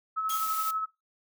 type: tone with tremolo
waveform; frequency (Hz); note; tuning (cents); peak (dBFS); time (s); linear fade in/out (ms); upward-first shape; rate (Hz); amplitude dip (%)
sine; 1294; E6; -32; -26; 0.16-0.86; 20; sine; 12; 40
type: noise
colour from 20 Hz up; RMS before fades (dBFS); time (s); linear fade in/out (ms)
blue; -36; 0.29-0.71; 5
type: tone with exponential decay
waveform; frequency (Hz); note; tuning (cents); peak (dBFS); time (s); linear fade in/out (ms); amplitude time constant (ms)
20% pulse; 3259; G#7; -33; -28; 0.3-0.53; 1; 49
effects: noise-tail reverb RT60 0.2 s tail -17 dB re dry